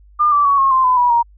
sine tone with pitch steps, 1204 / 1162.3 / 1122.1 / 1083.2 / 1045.7 / 1009.5 / 974.6 / 940.8 Hz, D6 / D6 / C#6 / C#6 / C6 / B5 / B5 / A#5, +43 / -18 / +21 / -40 / -1 / +38 / -23 / +16 cents, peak -10 dBFS, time 0.19-1.23 s, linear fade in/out 20 ms, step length 130 ms, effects added 50 Hz sine -43 dBFS peak until 1.37 s

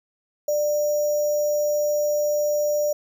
sine tone with sample-and-hold, 593 Hz, D5, 17 cents sharp, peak -19 dBFS, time 0.48-2.93 s, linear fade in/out 5 ms, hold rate 6300 Hz, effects none

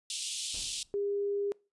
pink band-pass noise, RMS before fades -37 dBFS, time 0.1-0.83 s, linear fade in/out 2 ms, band 2900 to 10000 Hz, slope 48 dB/octave
brown noise with exponential decay, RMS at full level -45 dBFS, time 0.54-1.05 s, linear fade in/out 2 ms, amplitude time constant 110 ms
sine tone, 403.9 Hz, G#4, 48 cents flat, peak -29 dBFS, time 0.94-1.52 s, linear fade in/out 0 ms
effects noise-tail reverb RT60 0.3 s tail -24 dB re dry + resampled to 24000 Hz

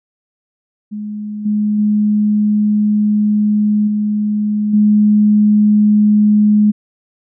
sine tone with level steps, 209.9 Hz, G#3, 19 cents sharp, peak -21 / -12 / -10 / -13 / -7 dBFS, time 0.91-6.72 s, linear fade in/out 20 ms, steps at 1.45 / 1.78 / 3.87 / 4.73 s, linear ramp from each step 10 ms, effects none

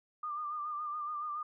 sine tone with vibrato, 1201 Hz, D6, 38 cents sharp, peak -35 dBFS, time 0.23-1.43 s, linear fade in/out 5 ms, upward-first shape sine, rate 7.1 Hz, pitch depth 45 cents each way, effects none

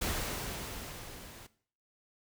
pink noise with level ramp, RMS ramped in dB -33 to -51 dBFS, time 0.01-1.47 s, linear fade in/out 10 ms, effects noise-tail reverb RT60 0.5 s tail -17 dB re dry

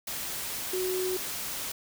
sine tone in noise, 370 Hz, F#4, in tune, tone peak -28 dBFS, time 0.73-1.17 s, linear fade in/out 5 ms, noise white, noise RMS -35 dBFS, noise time 0.07-1.72 s, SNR +4 dB, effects none

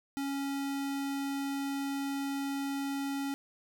square tone, 277.2 Hz, C#4, in tune, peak -33 dBFS, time 0.17-3.34 s, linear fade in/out 0 ms, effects none

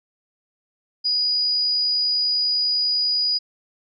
sine tone, 4915 Hz, D#8, 22 cents flat, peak -18 dBFS, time 1.04-3.39 s, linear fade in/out 20 ms, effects none

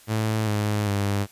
sawtooth tone with pitch steps, 109.4 / 104.82 / 100.44 Hz, A2 / G#2 / G2, -9 / +16 / +43 cents, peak -18 dBFS, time 0.07-1.27 s, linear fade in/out 50 ms, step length 400 ms, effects white hiss -52 dBFS RMS until 1.31 s + resampled to 32000 Hz

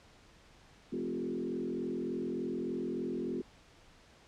sine tone with frequency modulation, 303.3 Hz, D#4, 44 cents flat, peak -33 dBFS, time 0.92-3.42 s, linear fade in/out 10 ms, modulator 43.4 Hz, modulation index 2.3, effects pink hiss -60 dBFS RMS until 4.27 s + low-pass 6000 Hz 12 dB/octave

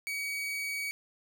40% pulse tone, 2261 Hz, C#7, 34 cents sharp, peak -32 dBFS, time 0.07-0.91 s, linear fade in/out 0 ms, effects none

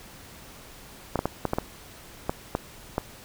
clicks, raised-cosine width 1 ms, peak -10 dBFS, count 9, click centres 1.157 / 1.191 / 1.256 / 1.453 / 1.534 / 1.585 / 2.295 / 2.551 / 2.981 s, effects pink hiss -47 dBFS RMS until 3.24 s

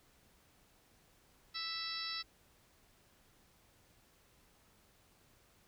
harmonic tone, 659.3 Hz, E5, in tune, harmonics 2 / 3 / 4 / 5 / 6 / 7 / 8, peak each -48 / -48 / -50 / -53 / -43 / -46 / -44 dBFS, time 1.54-2.23 s, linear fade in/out 20 ms, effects pink hiss -68 dBFS RMS until 5.67 s

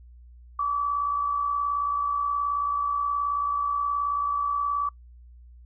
sine tone with amplitude modulation, 1150 Hz, D6, 37 cents flat, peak -21 dBFS, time 0.59-4.89 s, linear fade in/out 5 ms, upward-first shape sine, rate 58.7 Hz, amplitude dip 45%, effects noise-tail reverb RT60 0.1 s tail -25 dB re dry + added 60 Hz sine -46 dBFS peak until 5.65 s

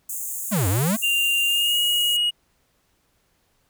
pink high-pass noise, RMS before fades -30 dBFS, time 0.09-2.17 s, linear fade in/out 5 ms, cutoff 6600 Hz, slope 96 dB/octave
square exponential two-way sweep, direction down then up, 235.9 to 86.8 to 235.9 Hz, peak -20 dBFS, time 0.51-0.97 s, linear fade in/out 20 ms, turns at 0.68 s
triangle tone with pitch glide, 2788 to 2890 Hz, F7 to F#7, -4 to -41 cents, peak -17 dBFS, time 1.02-2.31 s, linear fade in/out 20 ms, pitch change +63 cents, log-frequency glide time 1.46-1.78 s
effects pink hiss -66 dBFS RMS until 3.69 s

